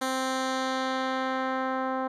10% pulse tone with low-pass filter sweep, 261.6 Hz, C4, in tune, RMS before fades -29 dBFS, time 0.01-2.08 s, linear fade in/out 10 ms, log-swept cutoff 11000 to 1100 Hz, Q 0.92, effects none

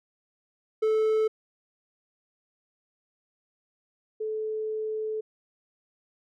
triangle / sine tone pair in turn, 436.4 / 434.2 Hz, A4 / A4, -14 / -23 cents, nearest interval unison, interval 9 cents, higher first, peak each -19 / -28 dBFS, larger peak first, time 0.82-1.28 / 4.2-5.21 s, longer second, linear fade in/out 10 ms, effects none

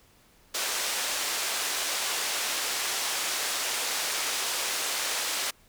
white band-pass noise, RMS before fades -30 dBFS, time 0.54-5.51 s, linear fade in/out 10 ms, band 450 to 7700 Hz, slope 12 dB/octave, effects pink hiss -60 dBFS RMS until 5.68 s

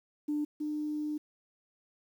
sine tone pair in turn, 297.2 / 301 Hz, D4 / D4, +21 / +43 cents, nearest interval unison, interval 22 cents, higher second, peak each -28 / -31 dBFS, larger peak first, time 0.28-0.45 / 0.6-1.18 s, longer second, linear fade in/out 10 ms, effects tanh soft clip ceiling -24 dBFS + 10-bit

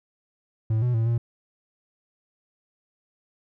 triangle tone with pitch steps, 110.4 / 123 / 113 / 117.3 Hz, A2 / B2 / A2 / A#2, +6 / -7 / +47 / +11 cents, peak -18 dBFS, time 0.7-1.18 s, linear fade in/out 5 ms, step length 120 ms, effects none

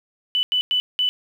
sine tone bursts at uneven times, 2987 Hz, F#7, 16 cents sharp, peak -17 dBFS, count 4, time 0.35-0.43 / 0.52-0.61 / 0.71-0.8 / 0.99-1.09 s, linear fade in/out 0 ms, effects 8-bit

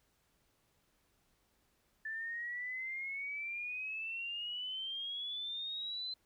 sine exponential sweep, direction up, 1753 to 4083 Hz, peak -38 dBFS, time 2.05-6.14 s, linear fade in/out 5 ms, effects pink hiss -75 dBFS RMS until 6.25 s

